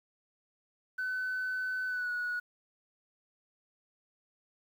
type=tone with pitch glide; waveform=sine; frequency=1511 to 1462.1 Hz; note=F#6 to F#6; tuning=+36 to -21 cents; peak=-30 dBFS; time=0.98-2.4 s; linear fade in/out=10 ms; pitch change=-57 cents; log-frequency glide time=1.87-2.11 s; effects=tanh soft clip ceiling -29 dBFS + 10-bit